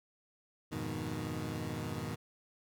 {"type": "chord", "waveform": "20% pulse", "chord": "F half-diminished seventh", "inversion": "none", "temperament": "equal", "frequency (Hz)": [87.31, 103.83, 123.47, 155.56], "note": ["F2", "Ab2", "Cb3", "Eb3"], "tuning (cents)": [0, 0, 0, 0], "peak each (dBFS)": [-40, -38, -37, -36], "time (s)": [0.71, 2.16], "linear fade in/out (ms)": 20, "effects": []}